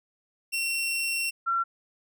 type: tone pair in turn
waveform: sawtooth / sine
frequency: 2724 / 1362 Hz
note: F7 / F6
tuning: -44 / -44 cents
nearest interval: octave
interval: 1200 cents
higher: first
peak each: -23 dBFS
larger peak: neither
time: 0.52-1.31 / 1.46-1.64 s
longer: first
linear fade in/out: 20 ms
effects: none